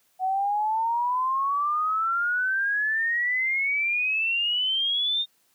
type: exponential sweep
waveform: sine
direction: up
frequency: 740 to 3673 Hz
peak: -22 dBFS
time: 0.19-5.26 s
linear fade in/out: 50 ms
effects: white hiss -66 dBFS RMS until 5.54 s + high-pass 100 Hz 12 dB/octave